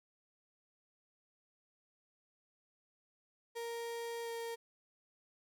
35% pulse tone with pitch glide, 466.2 to 462.7 Hz, A#4 to A#4, 0 to -13 cents, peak -38 dBFS, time 3.55-4.56 s, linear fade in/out 20 ms, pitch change -13 cents, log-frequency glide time 4.23-4.29 s, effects none

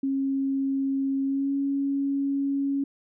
sine tone with pitch glide, 271.6 to 277.5 Hz, C#4 to C#4, -35 to +2 cents, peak -23 dBFS, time 0.03-2.84 s, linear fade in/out 5 ms, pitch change +37 cents, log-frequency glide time 1.24-1.53 s, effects none

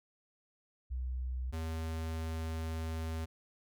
sine / square tone pair in turn, 63.1 / 80.7 Hz, B1 / E2, +38 / -36 cents, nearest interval major third, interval 426 cents, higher second, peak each -34 / -36 dBFS, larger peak first, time 0.9-1.52 / 1.52-3.26 s, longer second, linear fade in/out 20 ms, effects none

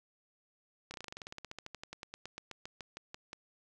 slowing click train, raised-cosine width 0.2 ms, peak -26 dBFS, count 29, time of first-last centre 0.91-3.331 s, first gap 30 ms, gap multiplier 1.07, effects none

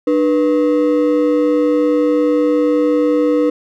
triangle ring-modulated tone, 394.1 Hz, G4, 9 cents sharp, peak -6 dBFS, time 0.07-3.5 s, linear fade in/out 5 ms, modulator 94.6 Hz, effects none

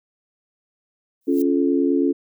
violet noise with exponential growth, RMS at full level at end -34 dBFS, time 1.21-1.42 s, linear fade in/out 2 ms, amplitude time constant 45 ms
sine chord, Db augmented, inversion none, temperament just, 277.2 / 346.5 / 433.1 Hz, Db4 / F4 / A4, 0 / -14 / -27 cents, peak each -18 / -21 / -24 dBFS, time 1.27-2.13 s, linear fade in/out 20 ms
effects none

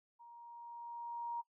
sine tone with level ramp, 942 Hz, A#5, 18 cents sharp, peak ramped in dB -54 to -36 dBFS, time 0.19-1.42 s, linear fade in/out 20 ms, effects noise-tail reverb RT60 0.1 s tail -21 dB re dry

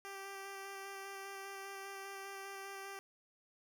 10% pulse tone with vibrato, 392 Hz, G4, in tune, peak -37 dBFS, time 0.05-2.99 s, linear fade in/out 0 ms, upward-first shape square, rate 5 Hz, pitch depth 10 cents each way, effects none

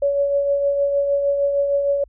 sine tone with tremolo, 564 Hz, C#5, 30 cents sharp, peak -14 dBFS, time 0.02-2.04 s, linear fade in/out 5 ms, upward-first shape triangle, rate 6.5 Hz, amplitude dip 45%, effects added 50 Hz sine -47 dBFS peak until 2.08 s

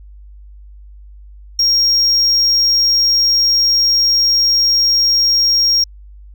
sine tone, 5580 Hz, F8, 2 cents flat, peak -7 dBFS, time 1.59-5.84 s, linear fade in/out 5 ms, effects tanh soft clip ceiling -9 dBFS + added 50 Hz sine -35 dBFS peak until 6.34 s

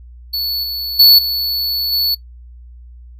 square tone with level steps, 4435 Hz, C#8, in tune, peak -17 / -20 / -4 / -16 / -13 dBFS, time 0.33-2.15 s, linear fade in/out 10 ms, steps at 0.63 / 0.99 / 1.18 / 1.92 s, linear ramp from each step 10 ms, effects noise-tail reverb RT60 0.1 s tail -19 dB re dry + added 60 Hz sine -35 dBFS peak until 3.19 s

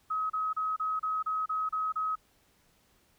sine tone bursts, 1273 Hz, D#6, 39 cents sharp, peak -28 dBFS, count 9, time 0.1-2.156 s, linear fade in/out 10 ms, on 200 ms, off 32 ms, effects pink hiss -67 dBFS RMS until 3.18 s

